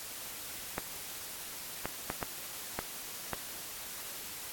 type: clicks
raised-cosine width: 0.5 ms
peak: -18 dBFS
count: 6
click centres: 0.781 / 1.856 / 2.101 / 2.228 / 2.79 / 3.333 s
effects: white hiss -43 dBFS RMS until 4.52 s + AAC 64 kbps